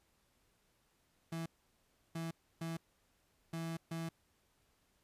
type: tone bursts at uneven times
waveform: 35% pulse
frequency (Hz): 164.7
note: E3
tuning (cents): -1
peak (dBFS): -37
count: 5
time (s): 1.32-1.46 / 2.15-2.31 / 2.61-2.77 / 3.53-3.77 / 3.91-4.09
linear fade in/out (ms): 5
effects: pink hiss -75 dBFS RMS until 5.03 s + resampled to 32000 Hz